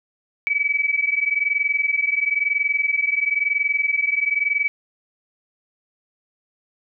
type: tone pair together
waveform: sine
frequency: 2276 / 2297 Hz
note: C#7 / D7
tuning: +45 / -39 cents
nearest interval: unison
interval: 16 cents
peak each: -21 dBFS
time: 0.47-4.68 s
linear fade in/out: 0 ms
effects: none